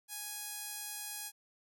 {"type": "tone with band-pass filter", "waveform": "sawtooth", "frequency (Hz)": 830.6, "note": "G#5", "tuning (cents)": 0, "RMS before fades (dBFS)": -43, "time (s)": [0.08, 1.32], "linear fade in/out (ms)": 50, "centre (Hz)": 11000, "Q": 1.1, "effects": []}